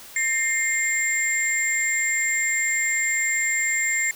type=tone cluster; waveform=sine; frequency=1818 / 2110 / 7370 Hz; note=A#6 / C7 / A#8; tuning=-44 / +14 / -21 cents; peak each=-27 / -23 / -25 dBFS; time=0.16-4.11 s; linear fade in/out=2 ms; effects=white hiss -43 dBFS RMS until 4.15 s